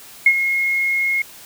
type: tone with ADSR envelope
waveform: sine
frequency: 2157 Hz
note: C#7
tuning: 48 cents flat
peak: -6 dBFS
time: 0.26-1.22 s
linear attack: 4 ms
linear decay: 63 ms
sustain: -10 dB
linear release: 4 ms
effects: white hiss -41 dBFS RMS until 1.45 s